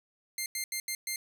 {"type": "tone bursts at uneven times", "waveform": "10% pulse", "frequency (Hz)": 2100, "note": "C7", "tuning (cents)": 6, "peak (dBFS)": -23, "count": 5, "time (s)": [[0.38, 0.46], [0.55, 0.64], [0.72, 0.8], [0.88, 0.95], [1.07, 1.16]], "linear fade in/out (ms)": 2, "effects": []}